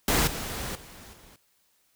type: noise with level steps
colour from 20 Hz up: pink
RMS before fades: -23 / -34 / -47 / -53 dBFS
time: 0.08-1.36 s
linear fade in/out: 2 ms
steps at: 0.27 / 0.75 / 1.13 s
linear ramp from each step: 5 ms
effects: white hiss -68 dBFS RMS until 1.95 s